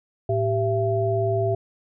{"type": "tone cluster", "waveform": "sine", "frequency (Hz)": [110.3, 390.8, 671], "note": ["A2", "G4", "E5"], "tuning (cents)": [5, -5, 31], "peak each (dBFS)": -24, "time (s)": [0.29, 1.55], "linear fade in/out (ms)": 5, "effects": []}